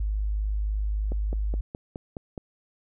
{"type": "tone", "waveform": "sine", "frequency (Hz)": 51.7, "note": "G#1", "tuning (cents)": -7, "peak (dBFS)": -24, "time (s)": [0, 1.61], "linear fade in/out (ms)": 5}
{"type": "click train", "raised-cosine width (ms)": 2, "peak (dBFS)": -21, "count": 7, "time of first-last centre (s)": [1.12, 2.378], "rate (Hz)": 4.77}
{"effects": []}